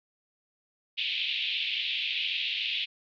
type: band-pass noise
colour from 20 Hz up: pink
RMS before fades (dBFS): -31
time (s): 0.97-2.86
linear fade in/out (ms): 20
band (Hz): 2500 to 3700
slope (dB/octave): 48
effects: none